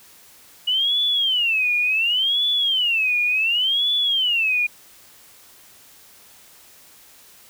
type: tone with vibrato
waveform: sine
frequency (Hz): 2899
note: F#7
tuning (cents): -36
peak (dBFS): -17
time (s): 0.67-4.67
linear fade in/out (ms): 10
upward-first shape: sine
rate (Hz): 0.69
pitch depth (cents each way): 300
effects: white hiss -49 dBFS RMS until 7.49 s